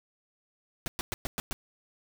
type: noise bursts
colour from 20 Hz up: pink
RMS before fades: -33 dBFS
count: 6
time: 0.86-1.53 s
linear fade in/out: 0 ms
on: 20 ms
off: 110 ms
effects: none